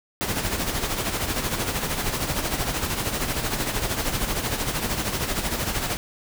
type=noise with tremolo; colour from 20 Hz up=pink; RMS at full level=-24 dBFS; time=0.21-5.97 s; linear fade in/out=0 ms; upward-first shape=sine; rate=13 Hz; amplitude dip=55%; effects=none